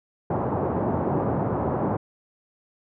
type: band-pass noise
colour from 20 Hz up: pink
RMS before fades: -25 dBFS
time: 0.3-1.97 s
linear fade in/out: 5 ms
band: 100 to 980 Hz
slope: 24 dB/octave
effects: none